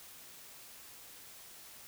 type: silence
effects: white hiss -53 dBFS RMS until 1.87 s